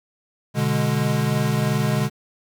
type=chord; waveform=square; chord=G# diminished; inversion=first; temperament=equal with one note detuned; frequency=123.9 / 146.83 / 207.7 Hz; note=B2 / D3 / G#3; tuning=+6 / 0 / 0 cents; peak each=-24 / -23 / -25 dBFS; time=0.54-2.1 s; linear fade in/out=50 ms; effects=9-bit